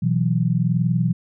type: chord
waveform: sine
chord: B suspended fourth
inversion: none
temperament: equal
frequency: 123.47 / 164.81 / 185 Hz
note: B2 / E3 / F#3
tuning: 0 / 0 / 0 cents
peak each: -21 / -20 / -23 dBFS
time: 0.02-1.13 s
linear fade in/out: 10 ms
effects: none